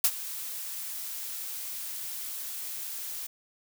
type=noise with ADSR envelope; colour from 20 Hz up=blue; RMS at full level=-20 dBFS; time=0.04-3.27 s; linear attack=3 ms; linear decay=58 ms; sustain=-17 dB; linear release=8 ms; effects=none